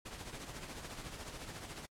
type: noise with tremolo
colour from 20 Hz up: pink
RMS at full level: -44 dBFS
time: 0.05-1.86 s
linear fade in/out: 10 ms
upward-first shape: triangle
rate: 14 Hz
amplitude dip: 60%
effects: low-pass 10000 Hz 12 dB/octave + AAC 64 kbps